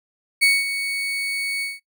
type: tone with ADSR envelope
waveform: 35% pulse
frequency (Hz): 2226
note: C#7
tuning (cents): +7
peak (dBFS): -10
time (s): 0.41-1.8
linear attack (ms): 21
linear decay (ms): 210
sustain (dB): -11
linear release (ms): 180
effects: noise-tail reverb RT60 0.1 s tail -20 dB re dry

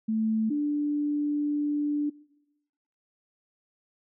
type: tone pair in turn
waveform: sine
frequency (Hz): 220 / 293.7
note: A3 / D4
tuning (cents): 0 / 0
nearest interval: perfect fourth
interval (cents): 500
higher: second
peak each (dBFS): -24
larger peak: neither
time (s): 0.08-0.5 / 0.5-2.1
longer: second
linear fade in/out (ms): 10
effects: noise-tail reverb RT60 1.0 s tail -23 dB re dry

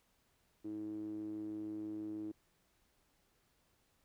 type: tone with band-pass filter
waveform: sawtooth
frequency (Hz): 106.3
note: G#2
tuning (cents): +41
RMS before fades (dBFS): -43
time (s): 0.64-2.32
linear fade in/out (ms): 10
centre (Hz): 320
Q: 9.3
effects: pink hiss -75 dBFS RMS until 4.04 s

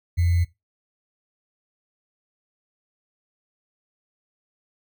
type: tone with sample-and-hold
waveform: sine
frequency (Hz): 86.3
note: F2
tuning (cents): -20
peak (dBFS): -17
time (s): 0.17-0.45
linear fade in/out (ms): 20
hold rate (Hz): 2100
effects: noise-tail reverb RT60 0.2 s tail -17 dB re dry

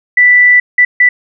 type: tone bursts at uneven times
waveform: sine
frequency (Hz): 1975.5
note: B6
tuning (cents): 0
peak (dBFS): -3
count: 3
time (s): 0.17-0.6 / 0.78-0.85 / 1-1.09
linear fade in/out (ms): 5
effects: none

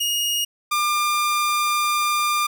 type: tone pair in turn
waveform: sawtooth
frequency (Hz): 2866 / 1198.1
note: F7 / D6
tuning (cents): +44 / +34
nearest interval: octave + minor third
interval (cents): 1510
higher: first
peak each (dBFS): -17 / -15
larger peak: second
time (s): 0-0.45 / 0.71-2.47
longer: second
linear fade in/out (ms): 10
effects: none

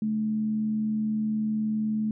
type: tone with frequency modulation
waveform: sine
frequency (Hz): 215.9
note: A3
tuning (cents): -33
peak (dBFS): -24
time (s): 0.02-2.11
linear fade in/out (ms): 2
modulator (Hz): 80.7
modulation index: 0.2
effects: none

